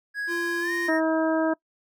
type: tone with pitch glide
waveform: triangle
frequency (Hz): 1661.2 to 1853.9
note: G#6 to A#6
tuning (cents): 0 to -10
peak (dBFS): -25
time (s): 0.14-1.01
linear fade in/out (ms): 50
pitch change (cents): +190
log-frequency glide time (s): 0.6-0.72
type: tone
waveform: square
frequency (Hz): 343.7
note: F4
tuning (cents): -28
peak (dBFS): -29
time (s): 0.27-0.91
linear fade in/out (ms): 50
type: harmonic tone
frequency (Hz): 320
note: D#4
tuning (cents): +49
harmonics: 1 / 2 / 3 / 4 / 5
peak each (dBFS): -23 / -25 / -31 / -35 / -33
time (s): 0.88-1.54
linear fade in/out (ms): 10
effects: noise-tail reverb RT60 0.1 s tail -23 dB re dry